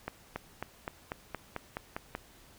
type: accelerating click train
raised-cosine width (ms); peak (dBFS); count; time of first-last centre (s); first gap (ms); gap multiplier
0.5; -20; 10; 0.08-2.151; 280; 0.95
effects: pink hiss -58 dBFS RMS until 2.58 s